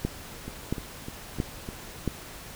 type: two click trains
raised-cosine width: 3 ms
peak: -13 / -22 dBFS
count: 4 / 5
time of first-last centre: 0.05-2.077 / 0.48-1.688 s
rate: 1.48 / 3.31 Hz
effects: pink hiss -43 dBFS RMS until 2.55 s